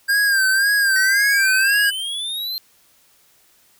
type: tone with vibrato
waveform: square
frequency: 1595 Hz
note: G6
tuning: 30 cents sharp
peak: -15 dBFS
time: 0.08-1.91 s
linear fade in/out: 20 ms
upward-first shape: sine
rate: 1.9 Hz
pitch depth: 70 cents each way
type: exponential sweep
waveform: square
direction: up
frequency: 1864.7 to 4186 Hz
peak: -24 dBFS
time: 0.96-2.58 s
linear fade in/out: 0 ms
effects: white hiss -56 dBFS RMS until 3.79 s